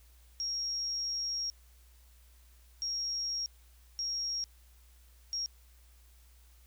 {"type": "tone bursts at uneven times", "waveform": "sine", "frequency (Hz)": 5588, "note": "F8", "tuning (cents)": 0, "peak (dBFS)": -32, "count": 4, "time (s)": [[0.4, 1.5], [2.82, 3.46], [3.99, 4.44], [5.33, 5.46]], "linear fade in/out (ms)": 0, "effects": ["added 60 Hz sine -57 dBFS peak until 6.66 s", "white hiss -66 dBFS RMS until 6.66 s"]}